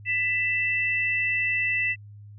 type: tone pair together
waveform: sine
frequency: 1989 / 2655 Hz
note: B6 / E7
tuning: +12 / +12 cents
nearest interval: perfect fourth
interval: 500 cents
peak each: -25 dBFS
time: 0.05-1.96 s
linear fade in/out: 50 ms
effects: added 103 Hz sine -42 dBFS peak until 2.38 s